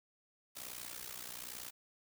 white noise with amplitude modulation, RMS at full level -43 dBFS, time 0.55-1.71 s, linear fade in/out 20 ms, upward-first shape sine, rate 61.1 Hz, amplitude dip 80%, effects none

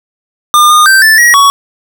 square tone with pitch steps, 1205 / 1222 / 1560 / 1759 / 1904 / 1121 Hz, D6 / D#6 / G6 / A6 / A#6 / C#6, +44 / -32 / -9 / -1 / +36 / +19 cents, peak -3 dBFS, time 0.54-1.5 s, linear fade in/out 0 ms, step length 160 ms, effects none

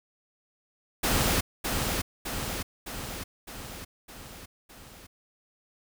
pink noise with echo, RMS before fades -25 dBFS, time 1.03-1.41 s, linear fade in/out 10 ms, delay 610 ms, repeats 6, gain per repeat -4 dB, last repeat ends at 5.07 s, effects none

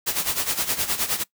white noise with tremolo, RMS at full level -22 dBFS, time 0.06-1.24 s, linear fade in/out 20 ms, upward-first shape sine, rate 9.6 Hz, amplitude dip 75%, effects noise-tail reverb RT60 0.1 s tail -21 dB re dry

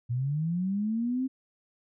sine linear sweep, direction up, 116.1 to 266.4 Hz, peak -26 dBFS, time 0.09-1.28 s, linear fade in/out 20 ms, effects none

